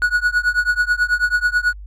triangle tone with tremolo, 1462 Hz, F#6, 21 cents flat, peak -9 dBFS, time 0.02-1.73 s, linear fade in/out 0 ms, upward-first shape triangle, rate 9.2 Hz, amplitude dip 100%, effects added 50 Hz sine -32 dBFS peak until 1.86 s

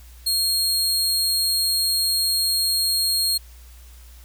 sawtooth tone, 4255 Hz, C8, 28 cents sharp, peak -16 dBFS, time 0.26-3.38 s, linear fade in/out 10 ms, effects added 60 Hz sine -42 dBFS peak until 4.24 s + white hiss -52 dBFS RMS until 4.24 s

